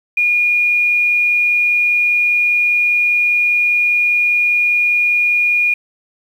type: tone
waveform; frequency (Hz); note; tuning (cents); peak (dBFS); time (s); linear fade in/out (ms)
sine; 2435; D#7; -38; -11; 0.17-5.74; 5
effects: 7-bit